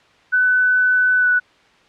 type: tone with pitch glide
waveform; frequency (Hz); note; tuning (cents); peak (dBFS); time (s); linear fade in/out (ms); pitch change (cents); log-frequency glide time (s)
sine; 1501 to 1481.2; F#6 to F#6; +24 to +1; -12; 0.32-1.4; 20; -23; 1.18-1.28
effects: white hiss -52 dBFS RMS until 1.88 s + low-pass 3000 Hz 12 dB/octave